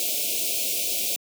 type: band-stop noise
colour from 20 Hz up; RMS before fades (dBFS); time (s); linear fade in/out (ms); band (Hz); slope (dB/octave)
white; -26; 0-1.16; 0; 710 to 2300; 96
effects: high-pass 300 Hz 12 dB/octave